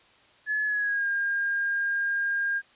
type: tone with pitch glide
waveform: sine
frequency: 1709 to 1613.1 Hz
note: G#6 to G6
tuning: +49 to +49 cents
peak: -24 dBFS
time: 0.46-2.62 s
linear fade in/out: 50 ms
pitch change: -100 cents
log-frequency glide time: 0.65-1.07 s
effects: white hiss -58 dBFS RMS until 2.75 s + resampled to 8000 Hz